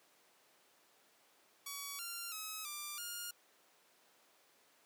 5% pulse tone with pitch steps, 1131 / 1386 / 1280 / 1183 / 1418 Hz, C#6 / F6 / D#6 / D6 / F6, +34 / -14 / +49 / +12 / +26 cents, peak -31 dBFS, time 1.66-3.31 s, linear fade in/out 5 ms, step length 330 ms, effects pink hiss -68 dBFS RMS until 4.85 s + high-pass 400 Hz 12 dB/octave

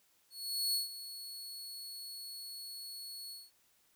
sawtooth tone with ADSR envelope, 4376 Hz, C#8, 23 cents flat, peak -27 dBFS, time 0.3-3.51 s, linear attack 440 ms, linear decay 140 ms, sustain -14 dB, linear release 200 ms, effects white hiss -71 dBFS RMS until 3.95 s

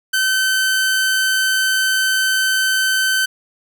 sawtooth tone, 1535 Hz, G6, 37 cents flat, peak -11 dBFS, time 0.13-3.26 s, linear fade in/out 10 ms, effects none

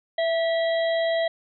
harmonic tone with a mistuned harmonic, 651 Hz, E5, 22 cents flat, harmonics 1 / 3 / 5 / 6, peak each -21 / -31 / -35 / -37 dBFS, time 0.18-1.28 s, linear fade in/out 5 ms, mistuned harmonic 1, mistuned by +30 cents, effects none

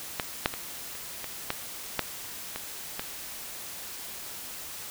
clicks, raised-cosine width 0.3 ms, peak -11 / -6 / -18 / -25 / -20 / -11 / -8 / -17 / -15 dBFS, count 9, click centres 0.198 / 0.459 / 0.539 / 0.953 / 1.243 / 1.504 / 1.993 / 2.56 / 2.995 s, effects white hiss -40 dBFS RMS until 4.9 s

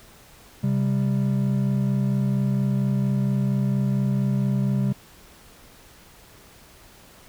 triangle tone pair together, 132.76 / 197.1 Hz, C3 / G3, +26 / +10 cents, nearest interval perfect fifth, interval 684 cents, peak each -20 / -21 dBFS, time 0.63-4.93 s, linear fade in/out 10 ms, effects pink hiss -50 dBFS RMS until 7.28 s

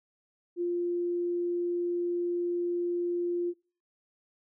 sine tone, 349.2 Hz, F4, in tune, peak -27 dBFS, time 0.56-3.54 s, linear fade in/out 50 ms, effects noise-tail reverb RT60 0.5 s tail -26 dB re dry

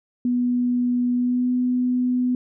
sine tone with pitch glide, 245.5 to 249.5 Hz, B3 to B3, -10 to +18 cents, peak -18 dBFS, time 0.25-2.35 s, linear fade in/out 2 ms, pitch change +28 cents, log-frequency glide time 1.15-1.5 s, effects none

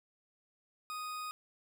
40% pulse tone, 1244.5 Hz, D#6, in tune, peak -38 dBFS, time 0.9-1.31 s, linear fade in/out 0 ms, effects none

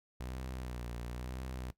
sawtooth tone with vibrato, 61.74 Hz, B1, in tune, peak -36 dBFS, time 0.2-1.71 s, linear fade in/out 5 ms, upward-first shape sine, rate 1 Hz, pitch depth 69 cents each way, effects noise-tail reverb RT60 0.1 s tail -17 dB re dry

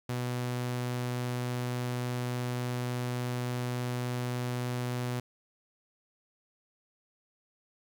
sawtooth tone, 123.47 Hz, B2, in tune, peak -27 dBFS, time 0.09-5.2 s, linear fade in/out 5 ms, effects 11-bit

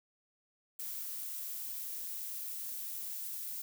violet noise with high-pass filter sweep, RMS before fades -41 dBFS, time 0.79-3.62 s, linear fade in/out 5 ms, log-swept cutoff 1300 to 230 Hz, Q 1.6, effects none

